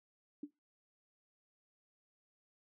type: tone with exponential decay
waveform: sine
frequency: 291.8 Hz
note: D4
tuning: 11 cents flat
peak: -37 dBFS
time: 0.43-0.51 s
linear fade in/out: 5 ms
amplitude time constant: 17 ms
effects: noise-tail reverb RT60 0.2 s tail -20 dB re dry